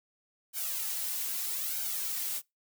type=noise with flanger; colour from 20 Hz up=blue; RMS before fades=-34 dBFS; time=0.53-2.42 s; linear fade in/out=50 ms; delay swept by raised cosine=1.3 to 3.4 ms; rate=0.79 Hz; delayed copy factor=+1; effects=noise-tail reverb RT60 0.2 s tail -24 dB re dry